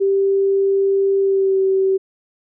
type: tone with pitch glide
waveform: sine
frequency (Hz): 392 to 383.7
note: G4 to G4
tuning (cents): 0 to -37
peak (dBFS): -13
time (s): 0-1.98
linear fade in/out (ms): 20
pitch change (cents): -37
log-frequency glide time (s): 1.2-1.59
effects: none